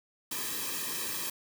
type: noise with comb filter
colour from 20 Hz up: white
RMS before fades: -35 dBFS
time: 0.31-1.3 s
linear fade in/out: 5 ms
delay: 1.4 ms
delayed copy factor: -0.9
effects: none